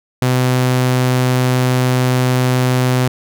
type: tone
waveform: sawtooth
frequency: 127 Hz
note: B2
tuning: 49 cents sharp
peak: -8 dBFS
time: 0.22-3.08 s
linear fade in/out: 2 ms
effects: none